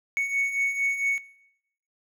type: beating tone pair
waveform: triangle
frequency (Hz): 2217 / 2221.4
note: C#7 / C#7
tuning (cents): 0 / +3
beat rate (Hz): 4.4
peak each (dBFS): -29 / -24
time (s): 0.17-1.18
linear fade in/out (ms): 0
effects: noise-tail reverb RT60 0.8 s tail -18 dB re dry